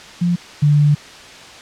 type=tone pair in turn; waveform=sine; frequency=174.61 / 147.12 Hz; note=F3 / D3; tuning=0 / +3 cents; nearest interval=minor third; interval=297 cents; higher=first; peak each=-13 / -9 dBFS; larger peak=second; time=0.21-0.36 / 0.62-0.95 s; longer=second; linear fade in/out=10 ms; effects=white hiss -37 dBFS RMS until 1.61 s + low-pass 5000 Hz 12 dB/octave